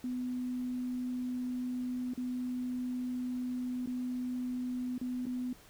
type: tone with dropouts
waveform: sine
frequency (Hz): 250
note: B3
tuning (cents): +21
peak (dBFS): -33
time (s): 0.04-5.53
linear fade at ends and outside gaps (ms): 2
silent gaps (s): 2.136-2.176 / 3.86-3.873 / 4.98-5.013 / 5.256-5.266
effects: pink hiss -58 dBFS RMS until 5.69 s